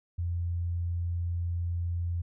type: tone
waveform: sine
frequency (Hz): 86.3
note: F2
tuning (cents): -20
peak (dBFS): -28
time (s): 0.18-2.22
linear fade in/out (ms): 10
effects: none